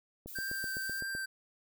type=click train; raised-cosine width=2 ms; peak=-31 dBFS; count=8; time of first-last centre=0.26-1.151 s; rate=7.86 Hz
type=noise; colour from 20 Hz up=violet; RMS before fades=-46 dBFS; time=0.27-1.01 s; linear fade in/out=10 ms
type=tone with vibrato; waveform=square; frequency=1568 Hz; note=G6; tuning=in tune; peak=-36 dBFS; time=0.35-1.26 s; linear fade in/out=10 ms; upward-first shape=sine; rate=1.8 Hz; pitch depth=14 cents each way
effects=none